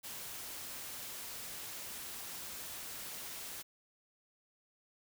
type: noise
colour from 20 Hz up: white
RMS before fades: -45 dBFS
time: 0.03-3.63 s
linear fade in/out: 20 ms
effects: none